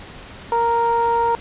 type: tone with low-pass filter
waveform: sawtooth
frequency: 466.2 Hz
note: A#4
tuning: in tune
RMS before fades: -18 dBFS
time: 0.52-1.35 s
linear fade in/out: 0 ms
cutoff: 1000 Hz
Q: 5.2
effects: pink hiss -38 dBFS RMS until 1.4 s + resampled to 8000 Hz

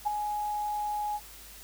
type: tone with ADSR envelope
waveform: sine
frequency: 836 Hz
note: G#5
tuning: 11 cents sharp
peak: -22 dBFS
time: 0.05-1.2 s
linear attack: 21 ms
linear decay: 11 ms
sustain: -7 dB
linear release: 46 ms
effects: added 50 Hz sine -53 dBFS peak until 1.63 s + white hiss -49 dBFS RMS until 1.63 s

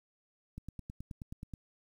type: click train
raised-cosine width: 5 ms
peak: -30 dBFS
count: 10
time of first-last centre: 0.58-1.537 s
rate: 9.4 Hz
effects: 10-bit

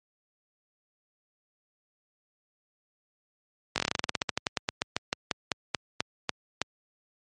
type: slowing click train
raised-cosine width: 0.2 ms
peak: -8 dBFS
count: 27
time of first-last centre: 3.76-6.616 s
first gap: 19 ms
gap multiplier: 1.12
effects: high-pass 80 Hz 12 dB/octave + MP3 48 kbps

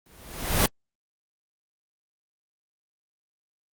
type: noise with exponential growth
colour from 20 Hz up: pink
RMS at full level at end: -17 dBFS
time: 0.06-0.66 s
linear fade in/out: 2 ms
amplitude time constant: 130 ms
effects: Opus 24 kbps

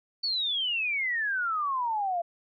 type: exponential sweep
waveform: sine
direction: down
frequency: 4546 to 670 Hz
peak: -26 dBFS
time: 0.23-2.22 s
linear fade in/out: 10 ms
effects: none

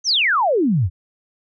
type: exponential sweep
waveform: sine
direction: down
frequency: 6470 to 77.78 Hz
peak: -14 dBFS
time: 0.04-0.9 s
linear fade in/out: 50 ms
effects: none

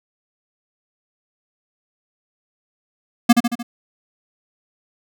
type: tone with echo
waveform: square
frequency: 237.6 Hz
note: A#3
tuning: 33 cents sharp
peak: -6 dBFS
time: 3.29-3.33 s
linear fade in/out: 10 ms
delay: 75 ms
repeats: 4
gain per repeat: -5 dB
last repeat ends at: 3.63 s
effects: none

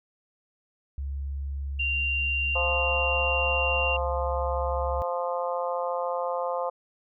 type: tone with vibrato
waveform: sine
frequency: 69.1 Hz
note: C#2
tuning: 5 cents flat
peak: -29 dBFS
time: 0.98-5.02 s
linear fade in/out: 0 ms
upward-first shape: sine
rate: 0.49 Hz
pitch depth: 11 cents each way
type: tone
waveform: sine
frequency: 2773 Hz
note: F7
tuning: 13 cents flat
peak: -25 dBFS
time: 1.79-3.97 s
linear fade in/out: 10 ms
type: harmonic tone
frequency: 174.61 Hz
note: F3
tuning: in tune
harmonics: 3 / 4 / 5 / 6 / 7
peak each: -29 / -33 / -34 / -34 / -38 dBFS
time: 2.55-6.7 s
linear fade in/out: 10 ms
effects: none

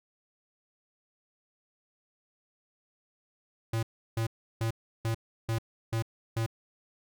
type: tone bursts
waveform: square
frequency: 113.3 Hz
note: A#2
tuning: 49 cents flat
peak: -28 dBFS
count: 7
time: 3.73-6.463 s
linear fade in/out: 5 ms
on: 99 ms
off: 340 ms
effects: none

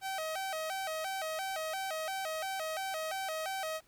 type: tone with vibrato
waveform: sawtooth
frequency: 698.5 Hz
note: F5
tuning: in tune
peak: -31 dBFS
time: 0.01-3.81 s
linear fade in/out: 50 ms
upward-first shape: square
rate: 2.9 Hz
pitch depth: 170 cents each way
effects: pink hiss -67 dBFS RMS until 3.87 s

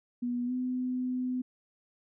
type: tone with pitch glide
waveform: sine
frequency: 243.5 to 252.7 Hz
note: B3 to B3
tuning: -24 to +40 cents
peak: -29 dBFS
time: 0.22-1.42 s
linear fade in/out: 10 ms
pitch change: +64 cents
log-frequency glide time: 0.46-0.52 s
effects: none

